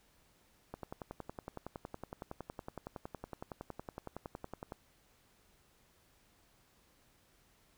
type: click train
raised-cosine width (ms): 1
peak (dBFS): -28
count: 44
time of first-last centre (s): 0.74-4.721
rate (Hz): 10.8
effects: pink hiss -69 dBFS RMS until 7.77 s